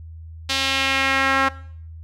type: tone with band-pass filter sweep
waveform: sawtooth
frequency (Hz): 269.4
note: C#4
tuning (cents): -49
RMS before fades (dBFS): -20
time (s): 0.49-1.49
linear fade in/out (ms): 10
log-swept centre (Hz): 3900 to 1400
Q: 1.7
effects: noise-tail reverb RT60 0.6 s tail -20 dB re dry + added 81 Hz sine -35 dBFS peak until 2.03 s